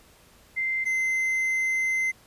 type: tone pair in turn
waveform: sine / triangle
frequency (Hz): 2082 / 2068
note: C7 / C7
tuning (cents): -9 / -21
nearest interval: unison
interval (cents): 12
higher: first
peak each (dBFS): -24 / -21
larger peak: second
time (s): 0.56-0.85 / 0.85-2.12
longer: second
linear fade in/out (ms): 20
effects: pink hiss -56 dBFS RMS until 2.26 s + resampled to 32000 Hz